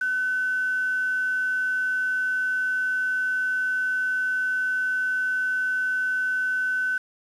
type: tone with quantisation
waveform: sine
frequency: 1512 Hz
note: F#6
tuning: 37 cents sharp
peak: -22 dBFS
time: 0.01-6.98 s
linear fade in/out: 5 ms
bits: 7
effects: low-pass 8000 Hz 12 dB/octave